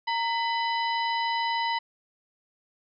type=harmonic tone with a mistuned harmonic; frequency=999 Hz; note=B5; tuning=20 cents sharp; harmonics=1 / 2 / 3 / 4 / 5; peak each=-26 / -32 / -36 / -38 / -40 dBFS; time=0.07-1.79 s; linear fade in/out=10 ms; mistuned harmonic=1; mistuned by=-130 cents; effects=none